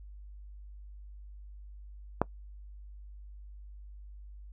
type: click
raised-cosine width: 1 ms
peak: -10 dBFS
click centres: 2.216 s
effects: noise-tail reverb RT60 0.1 s tail -22 dB re dry + added 50 Hz sine -45 dBFS peak until 4.52 s